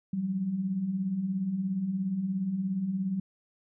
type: beating tone pair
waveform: sine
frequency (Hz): 174.61 / 191.61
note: F3 / G3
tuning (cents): 0 / -39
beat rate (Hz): 17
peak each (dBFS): -37 / -28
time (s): 0.13-3.2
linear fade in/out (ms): 5
effects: none